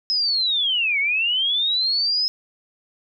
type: linear two-way sweep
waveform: sine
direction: down then up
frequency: 5160 to 2165 to 5160 Hz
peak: -18 dBFS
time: 0.1-2.28 s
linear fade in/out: 0 ms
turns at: 0.99 s
effects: none